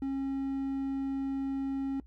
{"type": "tone", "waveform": "triangle", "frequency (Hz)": 271.6, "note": "C#4", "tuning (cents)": -35, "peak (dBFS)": -28, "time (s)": [0.02, 2], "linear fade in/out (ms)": 2, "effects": ["noise-tail reverb RT60 0.1 s tail -20 dB re dry", "added 60 Hz sine -51 dBFS peak until 2.06 s"]}